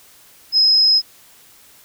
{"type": "tone", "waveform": "sine", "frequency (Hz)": 5110, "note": "D#8", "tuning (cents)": 45, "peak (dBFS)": -10, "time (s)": [0.52, 1.02], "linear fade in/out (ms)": 50, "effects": ["white hiss -48 dBFS RMS until 1.84 s"]}